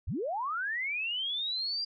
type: linear sweep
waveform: sine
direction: up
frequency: 43.65 to 4831 Hz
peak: -30 dBFS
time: 0.07-1.85 s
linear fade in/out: 10 ms
effects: MP3 96 kbps